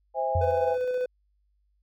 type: chord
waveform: sine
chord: C augmented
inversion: none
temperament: just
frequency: 523.3 / 654.1 / 817.6 Hz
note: C5 / E5 / G#5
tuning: 0 / -14 / -27 cents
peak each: -29 / -30 / -28 dBFS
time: 0.14-0.77 s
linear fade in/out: 50 ms
type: tone with exponential decay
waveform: sine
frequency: 87.31 Hz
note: F2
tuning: in tune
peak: -21 dBFS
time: 0.35-0.86 s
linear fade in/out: 5 ms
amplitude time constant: 110 ms
type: tone with tremolo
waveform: triangle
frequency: 502 Hz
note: B4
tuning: 28 cents sharp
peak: -22 dBFS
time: 0.41-1.06 s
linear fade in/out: 5 ms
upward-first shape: square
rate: 15 Hz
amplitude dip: 25%
effects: added 50 Hz sine -66 dBFS peak until 1.82 s